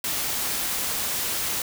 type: noise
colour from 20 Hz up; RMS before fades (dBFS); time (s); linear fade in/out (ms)
white; -27; 0.04-1.62; 2
effects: none